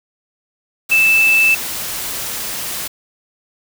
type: tone in noise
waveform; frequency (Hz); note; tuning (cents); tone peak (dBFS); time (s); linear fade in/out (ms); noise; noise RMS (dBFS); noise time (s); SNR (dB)
sine; 2637; E7; 0; -9; 0.91-1.55; 10; white; -24; 0.89-2.88; +12
effects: none